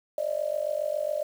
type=tone with amplitude modulation; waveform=sine; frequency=602 Hz; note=D5; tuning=43 cents sharp; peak=-22 dBFS; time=0.18-1.23 s; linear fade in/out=2 ms; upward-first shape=sine; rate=47.3 Hz; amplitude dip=90%; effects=8-bit